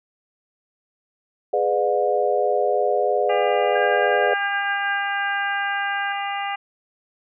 sine chord, G# diminished seventh, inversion none, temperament just, 415.3 / 498.4 / 598 / 717.6 Hz, G#4 / B4 / D5 / F5, 0 / +16 / +31 / +47 cents, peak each -23 dBFS, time 1.53-4.34 s, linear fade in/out 5 ms
harmonic tone, 400.5 Hz, G4, 37 cents sharp, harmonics 2 / 3 / 4 / 5 / 6 / 7, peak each -26 / -32 / -35 / -32 / -37 / -34 dBFS, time 3.29-6.56 s, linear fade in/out 10 ms
sine tone with pitch glide, 1612 to 1601.8 Hz, G6 to G6, +48 to +37 cents, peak -23 dBFS, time 3.75-6.13 s, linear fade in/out 10 ms, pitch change -11 cents, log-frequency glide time 4.36-5.29 s
effects none

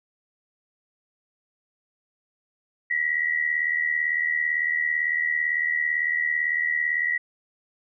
sine tone pair together, 1919.1 / 1997 Hz, A#6 / B6, +50 / +19 cents, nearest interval minor second, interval 69 cents, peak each -23 / -27 dBFS, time 2.9-7.18 s, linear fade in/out 10 ms, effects none

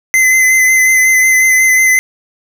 square tone with vibrato, 2046 Hz, C7, 39 cents flat, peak -7 dBFS, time 0.14-1.99 s, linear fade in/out 0 ms, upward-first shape sine, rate 5.5 Hz, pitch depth 22 cents each way, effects none

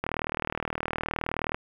click train, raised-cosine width 0.5 ms, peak -13 dBFS, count 60, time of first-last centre 0.04-1.545 s, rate 39.2 Hz, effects 8-bit

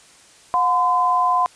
sine tone pair together, 722 / 1021.1 Hz, F#5 / C6, -43 / -43 cents, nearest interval tritone, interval 600 cents, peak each -20 / -16 dBFS, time 0.54-1.46 s, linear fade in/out 0 ms, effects white hiss -49 dBFS RMS until 1.55 s + resampled to 22050 Hz

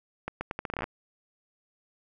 accelerating click train, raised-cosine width 0.5 ms, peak -17 dBFS, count 13, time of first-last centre 0.28-0.841 s, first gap 130 ms, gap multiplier 0.78, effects none

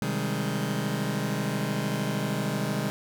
sawtooth chord, Ab major seventh, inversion first, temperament just, 129.78 / 155.74 / 194.67 / 207.7 Hz, C3 / Eb3 / G3 / Ab3, -14 / +2 / -12 / 0 cents, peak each -28 dBFS, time 0.02-2.9 s, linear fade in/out 0 ms, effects none

